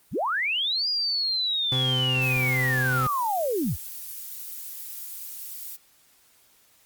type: linear two-way sweep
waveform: sine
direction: up then down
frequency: 46.61 to 4911 to 46.61 Hz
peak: -23 dBFS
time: 0.11-3.77 s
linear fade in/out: 50 ms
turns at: 0.88 s
type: tone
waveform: 40% pulse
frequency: 128.9 Hz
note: C3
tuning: 26 cents flat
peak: -24 dBFS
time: 1.72-3.07 s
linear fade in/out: 2 ms
type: noise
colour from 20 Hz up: violet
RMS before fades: -37 dBFS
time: 2.21-5.77 s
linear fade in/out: 20 ms
effects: white hiss -60 dBFS RMS until 6.85 s + Opus 32 kbps